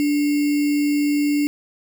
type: tone with sample-and-hold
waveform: sine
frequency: 291.8 Hz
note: D4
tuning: 11 cents flat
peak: -16 dBFS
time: 0-1.47 s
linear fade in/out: 0 ms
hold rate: 2450 Hz
effects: none